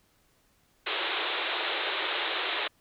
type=band-pass noise; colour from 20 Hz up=white; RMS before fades=-31 dBFS; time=0.86-2.68 s; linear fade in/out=10 ms; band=320 to 3900 Hz; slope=96 dB/octave; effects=pink hiss -67 dBFS RMS until 2.8 s